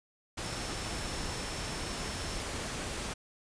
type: tone in noise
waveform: sine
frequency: 5370 Hz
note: E8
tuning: 31 cents sharp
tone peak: -47 dBFS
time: 0.44-2.41 s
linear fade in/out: 10 ms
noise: pink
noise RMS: -37 dBFS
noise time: 0.37-3.14 s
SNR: -13 dB
effects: resampled to 22050 Hz